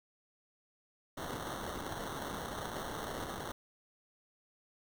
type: noise with sample-and-hold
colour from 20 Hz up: white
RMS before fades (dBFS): -41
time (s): 1.17-3.52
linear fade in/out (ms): 5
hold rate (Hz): 2450
effects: none